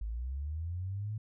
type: linear sweep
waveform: sine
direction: up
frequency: 50.8 to 110 Hz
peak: -34 dBFS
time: 0.01-1.18 s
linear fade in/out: 5 ms
effects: none